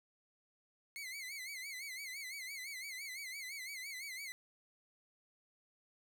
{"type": "tone with vibrato", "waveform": "sawtooth", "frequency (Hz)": 2138, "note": "C7", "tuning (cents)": 37, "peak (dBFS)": -40, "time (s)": [0.96, 4.32], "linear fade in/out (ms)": 0, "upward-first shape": "sine", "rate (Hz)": 5.9, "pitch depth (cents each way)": 120, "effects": []}